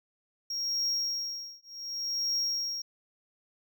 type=tone with tremolo; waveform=triangle; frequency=5588 Hz; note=F8; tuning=in tune; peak=-25 dBFS; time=0.5-2.82 s; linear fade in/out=5 ms; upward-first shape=triangle; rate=0.67 Hz; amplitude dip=100%; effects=none